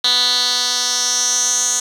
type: tone with band-pass filter sweep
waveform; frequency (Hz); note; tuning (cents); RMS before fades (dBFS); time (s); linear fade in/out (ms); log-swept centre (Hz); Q
10% pulse; 246.9; B3; 0; -17; 0.04-1.8; 5; 4000 to 6800; 5.4
effects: 7-bit